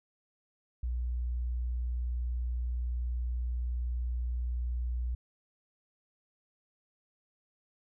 sine tone, 60.6 Hz, B1, 32 cents flat, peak -30 dBFS, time 0.83-5.15 s, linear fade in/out 5 ms, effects none

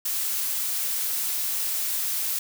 blue noise, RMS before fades -27 dBFS, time 0.05-2.39 s, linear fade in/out 5 ms, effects none

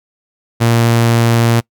sawtooth tone, 116.54 Hz, A#2, in tune, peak -5 dBFS, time 0.6-1.61 s, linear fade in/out 20 ms, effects noise-tail reverb RT60 0.1 s tail -25 dB re dry

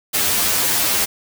white noise with comb filter, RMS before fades -18 dBFS, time 0.13-1.06 s, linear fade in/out 20 ms, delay 10 ms, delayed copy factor +0.75, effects none

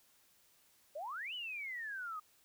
sine exponential two-way sweep, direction up then down, 554.4 to 3047 to 1215 Hz, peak -40 dBFS, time 0.95-2.2 s, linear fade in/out 10 ms, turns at 1.34 s, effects white hiss -69 dBFS RMS until 2.44 s

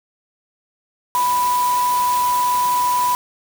sine tone in noise, 987.8 Hz, B5, in tune, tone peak -15 dBFS, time 1.15-3.15 s, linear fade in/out 0 ms, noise white, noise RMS -28 dBFS, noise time 1.15-3.15 s, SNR +10 dB, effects none

